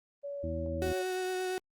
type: tone with pitch glide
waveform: sine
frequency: 567 to 557.9 Hz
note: C#5 to C#5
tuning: +39 to +11 cents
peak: -36 dBFS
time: 0.23-1.03 s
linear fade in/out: 20 ms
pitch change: -28 cents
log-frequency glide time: 0.35-0.75 s
type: harmonic tone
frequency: 82.2 Hz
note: E2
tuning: 4 cents flat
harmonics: 1 / 2 / 3 / 4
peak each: -36 / -43 / -42 / -40 dBFS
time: 0.43-0.93 s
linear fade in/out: 10 ms
type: tone with vibrato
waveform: 35% pulse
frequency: 370 Hz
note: F#4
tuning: in tune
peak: -30 dBFS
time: 0.82-1.58 s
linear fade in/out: 0 ms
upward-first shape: triangle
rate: 8.7 Hz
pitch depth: 15 cents each way
effects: Opus 32 kbps